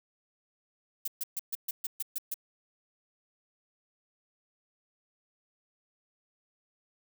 violet noise bursts, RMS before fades -33 dBFS, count 9, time 1.05-2.342 s, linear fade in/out 5 ms, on 28 ms, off 130 ms, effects none

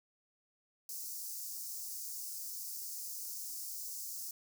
white high-pass noise, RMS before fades -43 dBFS, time 0.89-4.31 s, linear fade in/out 2 ms, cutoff 4900 Hz, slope 48 dB/octave, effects none

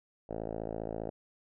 5% pulse tone with low-pass filter, 55 Hz, A1, in tune, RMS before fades -38 dBFS, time 0.29-1.1 s, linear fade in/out 5 ms, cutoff 630 Hz, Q 2, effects none

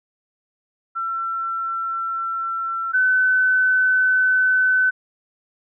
sine tone pair in turn, 1348 / 1513.1 Hz, E6 / F#6, +38 / +38 cents, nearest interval major second, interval 200 cents, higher second, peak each -22 / -14 dBFS, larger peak second, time 0.95-2.93 / 2.93-4.91 s, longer neither, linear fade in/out 20 ms, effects none

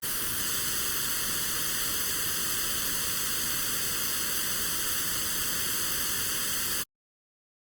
white noise with comb filter, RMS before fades -29 dBFS, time 0.02-6.84 s, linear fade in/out 20 ms, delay 0.64 ms, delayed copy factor +0.8, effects Opus 32 kbps

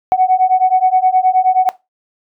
sine beating tone pair, 740 / 749.5 Hz, F#5 / F#5, 0 / +22 cents, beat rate 9.5 Hz, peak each -11 dBFS, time 0.12-1.69 s, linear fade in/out 0 ms, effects noise-tail reverb RT60 0.2 s tail -18 dB re dry + tanh soft clip ceiling -2 dBFS

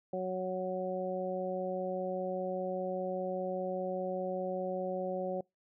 harmonic tone, 185 Hz, F#3, in tune, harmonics 1 / 2 / 3 / 4, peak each -40 / -39 / -35 / -41 dBFS, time 0.13-5.41 s, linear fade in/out 5 ms, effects noise-tail reverb RT60 0.2 s tail -26 dB re dry

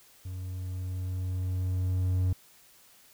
triangle tone with level ramp, 91.9 Hz, F#2, 11 cents flat, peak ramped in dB -33 to -21 dBFS, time 0.25-2.33 s, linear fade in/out 5 ms, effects white hiss -58 dBFS RMS until 3.13 s

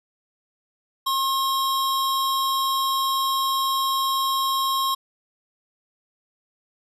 square tone pair together, 1075 / 3831 Hz, C6 / A#7, +47 / +47 cents, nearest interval octave + minor seventh, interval 2200 cents, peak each -22 / -29 dBFS, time 1.06-4.95 s, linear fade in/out 10 ms, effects resampled to 32000 Hz + 10-bit

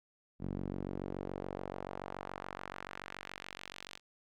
sawtooth tone with band-pass filter sweep, 47 Hz, F#1, 28 cents sharp, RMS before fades -43 dBFS, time 0.39-4 s, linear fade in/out 50 ms, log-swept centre 210 to 3800 Hz, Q 1.1, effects none

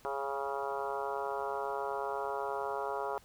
harmonic tone with a mistuned harmonic, 138.59 Hz, C#3, in tune, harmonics 3 / 4 / 5 / 6 / 7 / 8 / 9 / 10, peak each -39 / -41 / -41 / -41 / -40 / -45 / -45 / -46 dBFS, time 0.05-3.18 s, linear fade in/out 0 ms, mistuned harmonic 6, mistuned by -17 cents, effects pink hiss -61 dBFS RMS until 3.24 s

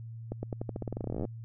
accelerating click train, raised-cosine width 2 ms, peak -21 dBFS, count 24, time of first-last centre 0.32-1.251 s, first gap 110 ms, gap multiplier 0.89, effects added 114 Hz sine -40 dBFS peak until 1.44 s

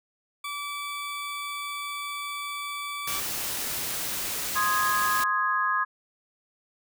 20% pulse tone, 1155 Hz, D6, 29 cents flat, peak -27 dBFS, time 0.44-3.2 s, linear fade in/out 5 ms
white noise, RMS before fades -31 dBFS, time 3.07-5.24 s, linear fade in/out 5 ms
sine chord, Ab major, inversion first, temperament equal, 1046.5 / 1244.5 / 1661.2 Hz, C6 / Eb6 / Ab6, 0 / 0 / 0 cents, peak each -27 dBFS, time 4.55-5.85 s, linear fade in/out 20 ms
effects none

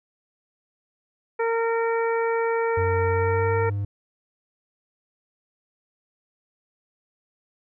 harmonic tone, 458.7 Hz, A#4, 28 cents flat, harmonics 1 / 2 / 3 / 4 / 5, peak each -22 / -28 / -32 / -34 / -36 dBFS, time 1.39-3.7 s, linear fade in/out 10 ms
triangle tone with pitch glide, 92.5 to 100.87 Hz, F#2 to G2, 0 to +50 cents, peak -22 dBFS, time 2.77-3.85 s, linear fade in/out 5 ms, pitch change +150 cents, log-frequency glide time 3.13-3.65 s
effects none

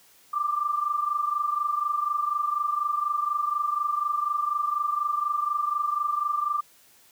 sine tone pair together, 1179 / 1203.1 Hz, D6 / D6, +6 / +41 cents, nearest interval unison, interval 35 cents, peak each -25 / -29 dBFS, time 0.33-6.61 s, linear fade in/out 10 ms, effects white hiss -57 dBFS RMS until 7.11 s + high-pass 60 Hz 12 dB/octave

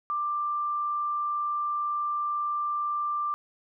sine tone, 1183 Hz, D6, 12 cents sharp, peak -26 dBFS, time 0.1-3.34 s, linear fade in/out 0 ms, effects none

